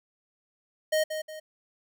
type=tone with echo; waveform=square; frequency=622.3 Hz; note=D#5; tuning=in tune; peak=-23 dBFS; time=0.92-1.04 s; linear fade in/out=10 ms; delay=180 ms; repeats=2; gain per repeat=-8 dB; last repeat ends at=1.4 s; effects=none